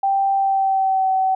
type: tone with pitch glide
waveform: sine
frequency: 784 to 760.4 Hz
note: G5 to F#5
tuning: 0 to +47 cents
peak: -15 dBFS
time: 0.03-1.35 s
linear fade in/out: 5 ms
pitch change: -53 cents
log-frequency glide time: 0.35-1.09 s
effects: none